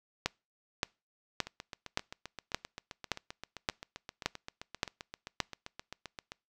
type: two click trains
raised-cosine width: 0.2 ms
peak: -24 / -11 dBFS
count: 38 / 10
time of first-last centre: 1.47-6.319 / 0.26-5.403 s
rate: 7.63 / 1.75 Hz
effects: noise-tail reverb RT60 0.3 s tail -26 dB re dry